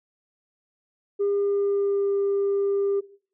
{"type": "tone with pitch glide", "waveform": "sine", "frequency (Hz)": [403.1, 398.5], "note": ["G4", "G4"], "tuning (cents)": [48, 28], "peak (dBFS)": -19, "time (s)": [1.19, 3.01], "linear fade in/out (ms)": 20, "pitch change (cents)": -20, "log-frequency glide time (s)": [1.36, 2.13], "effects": ["noise-tail reverb RT60 0.5 s tail -19 dB re dry", "tanh soft clip ceiling -18 dBFS"]}